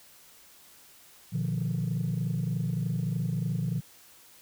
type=tone cluster; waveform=sine; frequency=120.6 / 151 / 174.3 Hz; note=B2 / D3 / F3; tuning=-41 / +48 / -3 cents; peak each=-30 dBFS; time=1.32-3.81 s; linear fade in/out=20 ms; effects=tanh soft clip ceiling -22 dBFS + white hiss -55 dBFS RMS until 4.41 s